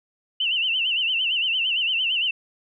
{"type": "tone with vibrato", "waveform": "sine", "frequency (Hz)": 2872, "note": "F7", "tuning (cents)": 48, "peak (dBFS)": -20, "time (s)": [0.4, 2.31], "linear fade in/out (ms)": 5, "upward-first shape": "sine", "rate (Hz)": 8.8, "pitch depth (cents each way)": 130, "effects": []}